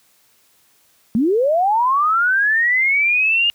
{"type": "linear sweep", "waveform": "sine", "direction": "up", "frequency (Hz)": [204.9, 2856], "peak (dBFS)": -13, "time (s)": [1.15, 3.5], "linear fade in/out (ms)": 0, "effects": ["white hiss -57 dBFS RMS until 3.54 s", "high-pass 60 Hz 12 dB/octave"]}